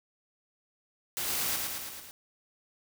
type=noise with echo; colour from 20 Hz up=white; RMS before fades=-33 dBFS; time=1.17-1.56 s; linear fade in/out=0 ms; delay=110 ms; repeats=5; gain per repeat=-3 dB; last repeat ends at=2.11 s; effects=none